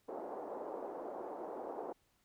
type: band-pass noise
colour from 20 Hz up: pink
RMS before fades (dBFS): -44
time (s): 0.08-1.93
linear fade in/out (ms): 10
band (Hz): 350 to 860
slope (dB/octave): 24
effects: pink hiss -75 dBFS RMS until 2.24 s